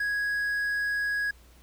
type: tone with quantisation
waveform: triangle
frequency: 1661.2 Hz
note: G#6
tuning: in tune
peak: -24 dBFS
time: 0-1.31 s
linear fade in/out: 5 ms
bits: 9
effects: added 60 Hz sine -53 dBFS peak until 1.62 s + pink hiss -59 dBFS RMS until 1.62 s